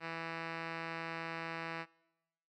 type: tone with low-pass filter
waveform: 5% pulse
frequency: 164.8 Hz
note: E3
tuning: in tune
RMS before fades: -42 dBFS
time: 0-1.86 s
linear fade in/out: 50 ms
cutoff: 3000 Hz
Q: 2.2
effects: noise-tail reverb RT60 1.0 s tail -24 dB re dry